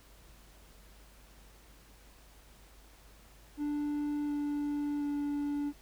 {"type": "tone with pitch steps", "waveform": "triangle", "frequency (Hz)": [293.7, 291.5, 289.3], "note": ["D4", "D4", "D4"], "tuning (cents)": [0, -13, -26], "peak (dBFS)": -29, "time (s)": [3.57, 5.73], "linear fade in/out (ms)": 50, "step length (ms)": 720, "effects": ["added 50 Hz sine -57 dBFS peak until 5.81 s", "pink hiss -60 dBFS RMS until 5.81 s"]}